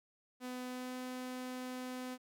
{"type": "tone with pitch glide", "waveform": "sawtooth", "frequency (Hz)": [251.3, 253.5], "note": ["B3", "B3"], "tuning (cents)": [30, 45], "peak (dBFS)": -37, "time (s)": [0.4, 2.18], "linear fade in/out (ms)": 50, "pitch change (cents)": 15, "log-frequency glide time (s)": [0.67, 0.96], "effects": []}